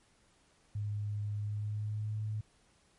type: tone with pitch glide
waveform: sine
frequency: 103.83 to 107.24 Hz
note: G#2 to A2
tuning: 0 to -44 cents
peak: -33 dBFS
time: 0.75-2.41 s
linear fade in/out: 5 ms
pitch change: +56 cents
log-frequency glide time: 1.39-2.18 s
effects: pink hiss -68 dBFS RMS until 2.98 s + MP3 48 kbps